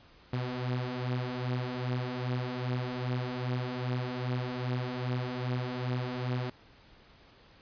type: beating tone pair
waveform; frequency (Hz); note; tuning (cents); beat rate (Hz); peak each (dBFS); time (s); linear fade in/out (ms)
sawtooth; 123.47 / 125.97; B2 / B2; 0 / +35; 2.5; -32 / -29; 0.33-6.5; 5
effects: pink hiss -58 dBFS RMS until 7.61 s + resampled to 11025 Hz